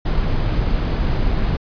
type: noise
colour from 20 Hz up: brown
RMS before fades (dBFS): -18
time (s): 0.05-1.57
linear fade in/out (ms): 10
effects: resampled to 11025 Hz